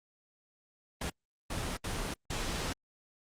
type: noise bursts at uneven times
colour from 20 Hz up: pink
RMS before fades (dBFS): -35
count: 4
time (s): 1.01-1.1 / 1.5-1.77 / 1.84-2.14 / 2.3-2.73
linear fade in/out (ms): 5
effects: low-pass 9000 Hz 12 dB/octave + Opus 32 kbps